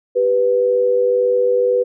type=tone pair together; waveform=sine; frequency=392 / 493.9 Hz; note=G4 / B4; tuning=0 / 0 cents; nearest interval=major third; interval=400 cents; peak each=-20 / -13 dBFS; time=0.15-1.84 s; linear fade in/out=20 ms; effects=none